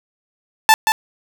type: tone with echo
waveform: sawtooth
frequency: 880 Hz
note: A5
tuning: in tune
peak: -3 dBFS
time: 0.69-0.74 s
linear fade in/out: 0 ms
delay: 180 ms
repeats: 1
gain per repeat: -6 dB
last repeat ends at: 0.92 s
effects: none